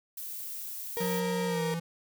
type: noise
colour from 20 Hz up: violet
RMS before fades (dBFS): -39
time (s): 0.17-1.2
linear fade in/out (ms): 5
type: tone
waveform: 35% pulse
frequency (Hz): 468.1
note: A#4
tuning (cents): +7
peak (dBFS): -29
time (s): 0.97-1.74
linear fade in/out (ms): 0
type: tone with pitch glide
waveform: square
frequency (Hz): 179.5 to 167.48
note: F3 to E3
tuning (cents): +48 to +28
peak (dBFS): -32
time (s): 1-1.8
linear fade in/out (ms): 10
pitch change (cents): -120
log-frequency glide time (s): 1.46-1.62
effects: none